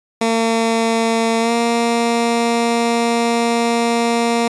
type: tone with pitch glide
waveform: 15% pulse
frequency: 227.4 to 233.8 Hz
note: A#3 to A#3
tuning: -43 to +5 cents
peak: -8 dBFS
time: 0.21-4.48 s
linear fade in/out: 5 ms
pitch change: +48 cents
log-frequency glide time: 1.4-1.52 s
effects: resampled to 22050 Hz